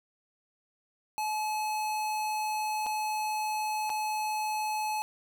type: tone with dropouts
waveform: square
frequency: 857 Hz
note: A5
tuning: 46 cents flat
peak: -30 dBFS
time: 1.18-5.02 s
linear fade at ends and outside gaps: 0 ms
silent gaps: 2.862-2.866 / 3.895-3.901 s
effects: none